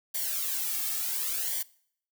blue noise with flanger, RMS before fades -31 dBFS, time 0.14-1.63 s, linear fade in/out 10 ms, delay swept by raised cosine 0.76 to 2.06 ms, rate 0.7 Hz, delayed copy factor -0.85, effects noise-tail reverb RT60 0.6 s tail -22 dB re dry

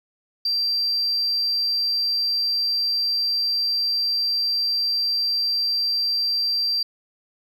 sine tone, 4708 Hz, D8, 3 cents sharp, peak -18 dBFS, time 0.45-6.83 s, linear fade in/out 5 ms, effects tanh soft clip ceiling -17 dBFS + 10-bit

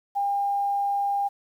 sine tone, 803 Hz, G5, 41 cents sharp, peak -22 dBFS, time 0.15-1.29 s, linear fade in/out 20 ms, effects 9-bit

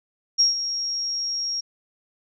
sine tone with ADSR envelope, 5588 Hz, F8, in tune, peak -13 dBFS, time 0.38-1.61 s, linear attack 23 ms, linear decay 140 ms, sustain -11 dB, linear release 12 ms, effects none

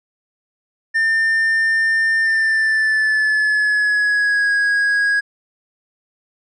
triangle tone with pitch glide, 1800 to 1650.6 Hz, A6 to G#6, +39 to -11 cents, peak -12 dBFS, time 0.94-5.21 s, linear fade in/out 20 ms, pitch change -150 cents, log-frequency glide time 2.21-4.51 s, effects resampled to 22050 Hz

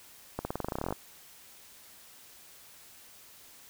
accelerating click train, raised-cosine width 1 ms, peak -18 dBFS, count 16, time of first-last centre 0.39-0.925 s, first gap 60 ms, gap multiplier 0.92, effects white hiss -54 dBFS RMS until 3.69 s

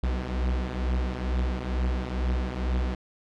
45% pulse beating tone pair, 61.2 / 63.4 Hz, B1 / B1, -15 / +46 cents, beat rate 2.2 Hz, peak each -30 / -27 dBFS, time 0.03-2.95 s, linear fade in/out 5 ms, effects low-pass 4000 Hz 12 dB/octave

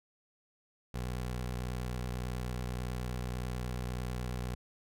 20% pulse tone with vibrato, 61.74 Hz, B1, in tune, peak -30 dBFS, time 0.94-4.55 s, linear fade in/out 5 ms, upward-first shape sine, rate 9.2 Hz, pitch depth 26 cents each way, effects none

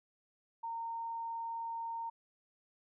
sine tone, 919 Hz, A#5, 25 cents flat, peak -37 dBFS, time 0.63-2.1 s, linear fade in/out 10 ms, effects none

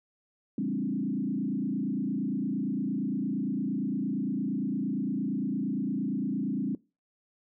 sine tone with frequency modulation, 235.3 Hz, A#3, 16 cents sharp, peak -27 dBFS, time 0.58-6.75 s, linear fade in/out 2 ms, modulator 28.7 Hz, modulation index 2.1, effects noise-tail reverb RT60 0.3 s tail -23 dB re dry

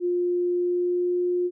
sine tone with pitch glide, 353.8 to 356.1 Hz, F4 to F4, +23 to +34 cents, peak -21 dBFS, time 0-1.51 s, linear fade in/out 50 ms, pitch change +11 cents, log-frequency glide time 0.54-1.21 s, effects none

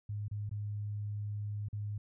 sine tone with dropouts, 103.83 Hz, G#2, in tune, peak -35 dBFS, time 0.09-1.98 s, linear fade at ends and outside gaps 5 ms, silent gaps 0.282-0.312 / 0.494-0.512 / 1.686-1.729 s, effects none

